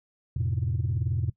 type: chord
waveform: sine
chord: F major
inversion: none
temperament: equal with one note detuned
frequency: 87.31 / 110 / 128.27 Hz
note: F2 / A2 / C3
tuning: 0 / 0 / -34 cents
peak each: -28 dBFS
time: 0.36-1.3 s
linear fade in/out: 5 ms
effects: noise-tail reverb RT60 0.1 s tail -20 dB re dry + tanh soft clip ceiling -19 dBFS

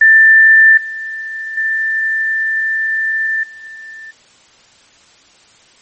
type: tone with level steps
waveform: sine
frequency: 1777 Hz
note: A6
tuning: 17 cents sharp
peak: -3 / -21 / -13 / -32 / -29 dBFS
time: 0.01-4.11 s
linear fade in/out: 5 ms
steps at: 0.77 / 1.57 / 3.43 / 3.63 s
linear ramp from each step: 5 ms
effects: white hiss -47 dBFS RMS until 5.81 s + MP3 32 kbps

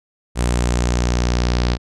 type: tone with low-pass filter sweep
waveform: sawtooth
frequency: 60.3 Hz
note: B1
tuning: 41 cents flat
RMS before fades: -18 dBFS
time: 0.35-1.78 s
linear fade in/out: 50 ms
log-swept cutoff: 8800 to 4700 Hz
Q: 2.5
effects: none

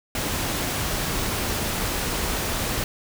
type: noise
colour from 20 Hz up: pink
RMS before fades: -26 dBFS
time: 0.15-2.84 s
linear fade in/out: 2 ms
effects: none

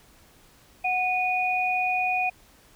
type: tone pair together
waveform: sine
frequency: 736 / 2466 Hz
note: F#5 / D#7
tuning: -9 / -16 cents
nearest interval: octave + major sixth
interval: 2093 cents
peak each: -25 dBFS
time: 0.84-2.3 s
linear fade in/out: 10 ms
effects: pink hiss -56 dBFS RMS until 2.75 s

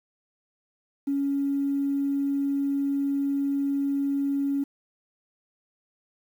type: tone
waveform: triangle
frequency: 279.2 Hz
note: C#4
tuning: 13 cents sharp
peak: -19 dBFS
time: 1.07-4.64 s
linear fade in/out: 10 ms
effects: tanh soft clip ceiling -21 dBFS + 9-bit

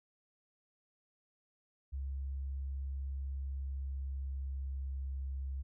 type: tone with pitch glide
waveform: sine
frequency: 68 to 67.34 Hz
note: C#2 to C#2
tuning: -33 to -50 cents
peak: -36 dBFS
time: 1.92-5.63 s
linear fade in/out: 20 ms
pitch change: -17 cents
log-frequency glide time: 3.24-5.01 s
effects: none

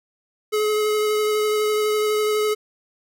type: tone with vibrato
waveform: square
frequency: 425.4 Hz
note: G#4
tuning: 42 cents sharp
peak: -19 dBFS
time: 0.52-2.55 s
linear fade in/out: 20 ms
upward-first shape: triangle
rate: 12 Hz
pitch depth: 14 cents each way
effects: none

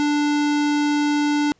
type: tone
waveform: square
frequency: 294 Hz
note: D4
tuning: 2 cents sharp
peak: -18 dBFS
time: 0-1.52 s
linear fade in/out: 0 ms
effects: pink hiss -61 dBFS RMS until 1.59 s + resampled to 16000 Hz

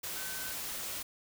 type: tone in noise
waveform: sine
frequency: 1525 Hz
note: G6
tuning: 48 cents flat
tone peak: -45 dBFS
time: 0.16-0.53 s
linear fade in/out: 10 ms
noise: white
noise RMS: -39 dBFS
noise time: 0.03-1.03 s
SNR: -9 dB
effects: none

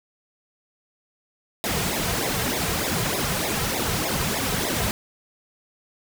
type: noise with flanger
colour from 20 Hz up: pink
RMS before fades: -25 dBFS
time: 1.64-4.91 s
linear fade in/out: 0 ms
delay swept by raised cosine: 0.66 to 3.56 ms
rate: 3.3 Hz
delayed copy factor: -0.9
effects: none

